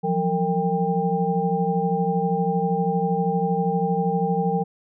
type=tone cluster; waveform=sine; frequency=170.2 / 182.8 / 457.5 / 794 Hz; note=F3 / F#3 / A#4 / G5; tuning=-44 / -21 / -32 / +22 cents; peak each=-25 dBFS; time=0.03-4.64 s; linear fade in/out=20 ms; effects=none